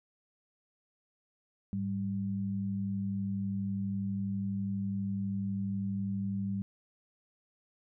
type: tone pair together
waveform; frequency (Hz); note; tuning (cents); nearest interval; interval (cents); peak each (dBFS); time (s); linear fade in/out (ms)
sine; 103.83 / 196; G#2 / G3; 0 / 0; major seventh; 1100; -37 / -32; 1.73-6.62; 0
effects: none